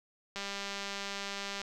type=click train; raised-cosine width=0.2 ms; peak=-21 dBFS; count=251; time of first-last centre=0.36-1.616 s; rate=199 Hz; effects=none